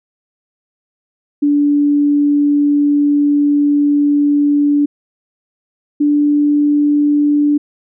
sine tone pair in turn, 290 / 292.9 Hz, D4 / D4, -22 / -5 cents, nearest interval unison, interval 17 cents, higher second, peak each -9 dBFS, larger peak neither, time 1.42-4.86 / 6-7.58 s, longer first, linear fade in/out 10 ms, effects none

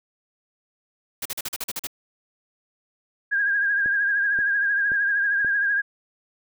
white noise bursts, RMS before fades -29 dBFS, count 9, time 1.22-1.871 s, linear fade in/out 5 ms, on 35 ms, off 42 ms
sine tone with vibrato, 1625 Hz, G#6, 38 cents flat, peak -19 dBFS, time 3.31-5.82 s, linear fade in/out 20 ms, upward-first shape triangle, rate 13 Hz, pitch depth 62 cents each way
click train, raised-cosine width 2 ms, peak -24 dBFS, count 4, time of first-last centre 3.86-5.447 s, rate 1.89 Hz
effects none

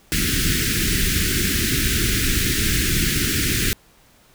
pink band-stop noise, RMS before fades -20 dBFS, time 0.12-3.73 s, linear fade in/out 0 ms, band 390 to 1500 Hz, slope 48 dB/octave, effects pink hiss -54 dBFS RMS until 4.34 s

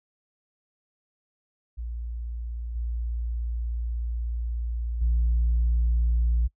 sine tone with level steps, 58.27 Hz, A#1, in tune, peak -30 / -26 / -18 dBFS, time 1.77-6.48 s, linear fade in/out 20 ms, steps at 2.75 / 5.01 s, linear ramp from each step 10 ms, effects noise-tail reverb RT60 0.1 s tail -24 dB re dry + tanh soft clip ceiling -17 dBFS

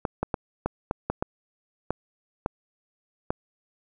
clicks, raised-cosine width 1 ms, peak -11 dBFS, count 10, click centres 0.052 / 0.23 / 0.342 / 0.66 / 0.911 / 1.1 / 1.225 / 1.906 / 2.461 / 3.305 s, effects none

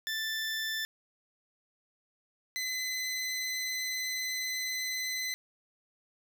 20% pulse tone pair in turn, 1766 / 2027 Hz, A6 / B6, +6 / +45 cents, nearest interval major second, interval 239 cents, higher second, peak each -27 dBFS, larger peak neither, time 0.07-0.85 / 2.56-5.34 s, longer second, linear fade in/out 0 ms, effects none

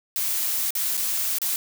blue noise with dropouts, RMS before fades -25 dBFS, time 0.16-1.56 s, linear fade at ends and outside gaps 0 ms, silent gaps 0.706-0.752 / 0.97-0.976 / 1.385-1.417 s, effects none

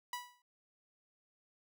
sawtooth tone with exponential decay, 980 Hz, B5, 14 cents flat, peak -33 dBFS, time 0.13-0.42 s, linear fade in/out 2 ms, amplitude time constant 62 ms, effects none

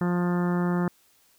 harmonic tone, 176.4 Hz, F3, 18 cents sharp, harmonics 1 / 2 / 3 / 4 / 5 / 6 / 7 / 8 / 9 / 10, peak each -23 / -30 / -38 / -39 / -38 / -40 / -39 / -41 / -47 / -43 dBFS, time 0.01-0.88 s, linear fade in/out 2 ms, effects white hiss -62 dBFS RMS until 1.38 s

